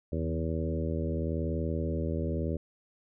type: harmonic tone with a mistuned harmonic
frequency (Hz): 80.9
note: E2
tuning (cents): -32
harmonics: 1 / 2 / 3 / 4 / 5 / 6 / 7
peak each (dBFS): -32 / -35 / -37 / -38 / -39 / -40 / -40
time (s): 0.12-2.57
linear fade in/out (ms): 5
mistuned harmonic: 2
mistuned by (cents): -27
effects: none